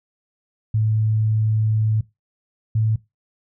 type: tone pair in turn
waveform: sine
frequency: 109 / 109.89 Hz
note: A2 / A2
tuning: -16 / -2 cents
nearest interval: unison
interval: 14 cents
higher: second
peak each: -16 dBFS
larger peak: neither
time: 0.74-2.01 / 2.75-2.96 s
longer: first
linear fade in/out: 5 ms
effects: noise-tail reverb RT60 0.2 s tail -19 dB re dry